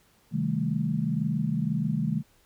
sine chord, A half-diminished seventh, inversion first, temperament just, 132 / 158.4 / 198 / 220 Hz, C3 / Eb3 / G3 / A3, +16 / +31 / +18 / 0 cents, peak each -32 / -28 / -31 / -30 dBFS, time 0.31-2.23 s, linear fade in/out 50 ms, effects pink hiss -63 dBFS RMS until 2.45 s

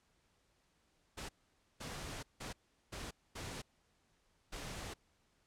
pink noise bursts at uneven times, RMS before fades -45 dBFS, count 6, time 1.17-1.29 / 1.8-2.23 / 2.4-2.53 / 2.92-3.11 / 3.35-3.62 / 4.52-4.94 s, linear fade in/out 10 ms, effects pink hiss -75 dBFS RMS until 5.46 s + low-pass 9000 Hz 12 dB/octave

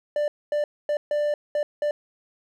triangle tone bursts at uneven times, 591 Hz, D5, 11 cents sharp, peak -19 dBFS, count 6, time 0.16-0.28 / 0.52-0.64 / 0.89-0.97 / 1.11-1.34 / 1.55-1.63 / 1.82-1.91 s, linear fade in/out 2 ms, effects none

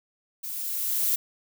violet noise with level ramp, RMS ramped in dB -35 to -23 dBFS, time 0.43-1.16 s, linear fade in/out 10 ms, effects none

